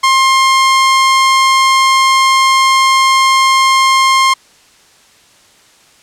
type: tone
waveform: sawtooth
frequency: 1062 Hz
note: C6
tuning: 25 cents sharp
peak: -3 dBFS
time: 0.03-4.34 s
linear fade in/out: 10 ms
effects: white hiss -46 dBFS RMS until 6.02 s + low-pass 8000 Hz 12 dB/octave